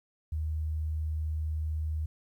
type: tone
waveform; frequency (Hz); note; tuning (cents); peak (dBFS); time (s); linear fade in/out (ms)
sine; 77.78; D#2; 0; -29; 0.32-2.06; 5
effects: 11-bit